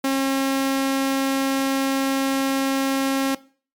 sawtooth tone, 270 Hz, C#4, 45 cents flat, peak -15 dBFS, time 0.04-3.35 s, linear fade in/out 5 ms, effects noise-tail reverb RT60 0.4 s tail -19 dB re dry + MP3 96 kbps

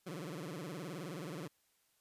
20% pulse tone with vibrato, 164.81 Hz, E3, in tune, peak -37 dBFS, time 0.06-1.48 s, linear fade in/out 10 ms, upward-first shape sine, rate 19 Hz, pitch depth 250 cents each way, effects white hiss -75 dBFS RMS until 2 s + resampled to 32000 Hz

